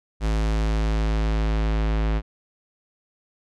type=tone with low-pass filter sweep; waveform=square; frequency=53.8 Hz; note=A1; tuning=38 cents flat; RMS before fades=-22 dBFS; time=0.2-2.22 s; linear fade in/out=50 ms; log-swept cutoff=7300 to 3100 Hz; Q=0.81; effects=none